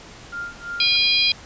sine tone with tremolo, 1400 Hz, F6, 4 cents sharp, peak -26 dBFS, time 0.32-0.97 s, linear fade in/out 10 ms, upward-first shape sine, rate 3 Hz, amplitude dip 95%
harmonic tone, 812 Hz, G#5, 39 cents flat, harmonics 3 / 4 / 5 / 6, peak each -21 / -21 / -21 / -21 dBFS, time 0.8-1.32 s, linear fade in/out 2 ms
effects pink hiss -42 dBFS RMS until 1.45 s + resampled to 16000 Hz

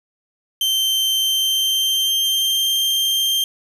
40% pulse tone with pitch glide, 3120 to 3167 Hz, G7 to G7, -9 to +17 cents, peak -15 dBFS, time 0.61-3.44 s, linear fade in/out 2 ms, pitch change +26 cents, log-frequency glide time 1.16-2.74 s, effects 8-bit

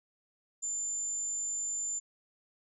sine tone, 7150 Hz, A8, 27 cents sharp, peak -32 dBFS, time 0.62-2 s, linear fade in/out 20 ms, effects none

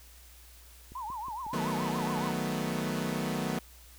click train, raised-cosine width 3 ms, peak -36 dBFS, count 8, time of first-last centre 0.92-2.193 s, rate 5.5 Hz
sine tone with vibrato, 950 Hz, A#5, 33 cents sharp, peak -35 dBFS, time 0.95-2.31 s, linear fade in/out 5 ms, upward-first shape triangle, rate 7.1 Hz, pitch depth 250 cents each way
sawtooth chord, B dominant seventh, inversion first, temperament equal, 155.56 / 185 / 220 / 246.9 Hz, D#3 / F#3 / A3 / B3, 0 / 0 / 0 / 0 cents, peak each -32 dBFS, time 1.53-3.59 s, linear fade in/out 5 ms
effects added 60 Hz sine -53 dBFS peak until 3.98 s + white hiss -56 dBFS RMS until 3.98 s

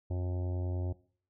harmonic tone, 90 Hz, F#2, 47 cents flat, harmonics 1 / 2 / 3 / 4 / 5 / 6 / 7 / 8 / 9 / 10, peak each -31 / -49 / -45 / -44 / -56 / -49 / -50 / -57 / -57 / -62 dBFS, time 0.1-0.93 s, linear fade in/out 10 ms, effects noise-tail reverb RT60 0.5 s tail -20 dB re dry

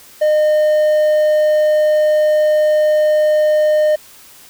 triangle tone, 610 Hz, D#5, 34 cents flat, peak -8 dBFS, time 0.21-3.96 s, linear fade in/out 10 ms, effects white hiss -42 dBFS RMS until 4.49 s

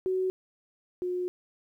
sine tone pair in turn, 373.6 / 360.7 Hz, F#4 / F#4, +17 / -44 cents, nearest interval minor second, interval 61 cents, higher first, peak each -25 / -28 dBFS, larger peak first, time 0.06-0.3 / 1.02-1.28 s, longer second, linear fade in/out 0 ms, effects 11-bit

